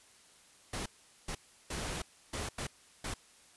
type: noise bursts at uneven times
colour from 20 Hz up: pink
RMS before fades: -38 dBFS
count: 6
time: 0.73-0.86 / 1.28-1.35 / 1.7-2.02 / 2.33-2.49 / 2.58-2.67 / 3.04-3.14 s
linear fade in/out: 5 ms
effects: white hiss -61 dBFS RMS until 3.56 s + resampled to 24000 Hz